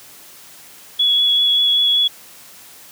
sine tone with vibrato, 3375 Hz, G#7, 27 cents sharp, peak -12 dBFS, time 0.99-2.08 s, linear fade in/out 10 ms, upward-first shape sine, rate 5.2 Hz, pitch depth 10 cents each way, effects white hiss -42 dBFS RMS until 2.91 s + high-pass 80 Hz 12 dB/octave

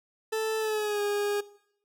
40% pulse tone with pitch glide, 439.7 to 410.3 Hz, A4 to G#4, -1 to -21 cents, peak -26 dBFS, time 0.32-1.41 s, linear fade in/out 10 ms, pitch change -120 cents, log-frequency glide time 0.59-1.01 s, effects noise-tail reverb RT60 0.7 s tail -19 dB re dry

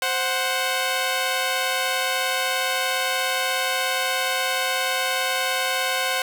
10% pulse tone pair together, 523.3 / 740 Hz, C5 / F#5, 0 / 0 cents, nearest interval tritone, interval 600 cents, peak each -16 dBFS, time 0.02-6.22 s, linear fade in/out 2 ms, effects none

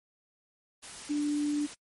sine tone in noise, 293.7 Hz, D4, in tune, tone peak -26 dBFS, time 1.09-1.67 s, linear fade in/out 20 ms, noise white, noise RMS -44 dBFS, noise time 0.82-1.75 s, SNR +15 dB, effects noise-tail reverb RT60 0.1 s tail -23 dB re dry + MP3 48 kbps

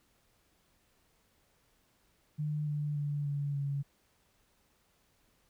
sine tone with pitch steps, 150.4 / 147.9 / 145.44 / 143.03 / 140.65 Hz, D3 / D3 / D3 / D3 / C#3, +42 / +13 / -16 / -45 / +26 cents, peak -31 dBFS, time 2.38-3.83 s, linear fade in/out 20 ms, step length 290 ms, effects pink hiss -71 dBFS RMS until 5.49 s

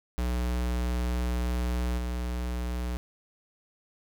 square tone with level steps, 60.8 Hz, B1, 26 cents flat, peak -27 / -30 dBFS, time 0.18-2.97 s, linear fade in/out 0 ms, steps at 1.97 s, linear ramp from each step 20 ms, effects none

